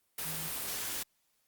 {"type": "tone in noise", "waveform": "sine", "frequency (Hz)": 159.3, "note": "D#3", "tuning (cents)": 41, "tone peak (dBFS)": -44, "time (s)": [0.25, 0.48], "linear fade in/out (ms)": 5, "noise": "white", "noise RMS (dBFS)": -37, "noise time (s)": [0.18, 1.03], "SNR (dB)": -10, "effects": ["white hiss -75 dBFS RMS until 1.47 s", "Opus 32 kbps"]}